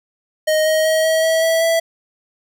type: tone with pitch steps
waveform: square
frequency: 622.3 / 628.4 / 634.6 / 640.9 / 647.2 / 653.6 / 660.1 Hz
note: D#5 / D#5 / D#5 / E5 / E5 / E5 / E5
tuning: 0 / +17 / +34 / -49 / -32 / -15 / +2 cents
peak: -14 dBFS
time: 0.47-1.8 s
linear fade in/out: 10 ms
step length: 190 ms
effects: none